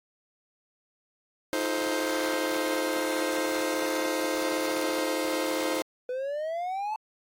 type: chord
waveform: sawtooth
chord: F dominant seventh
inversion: third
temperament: just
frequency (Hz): 314.3 / 349.2 / 436.5 / 523.8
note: Eb4 / F4 / A4 / C5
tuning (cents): +18 / 0 / -14 / +2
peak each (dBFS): -27 / -31 / -32 / -26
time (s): 1.53-5.82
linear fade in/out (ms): 0
type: exponential sweep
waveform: triangle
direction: up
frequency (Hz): 493.9 to 882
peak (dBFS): -27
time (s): 6.09-6.96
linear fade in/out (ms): 2
effects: AAC 48 kbps